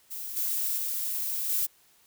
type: noise with level steps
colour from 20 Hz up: violet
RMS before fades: -37 / -29 / -31 / -27 dBFS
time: 0.1-1.67 s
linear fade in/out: 20 ms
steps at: 0.36 / 0.77 / 1.49 s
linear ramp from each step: 10 ms
effects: white hiss -62 dBFS RMS until 2.06 s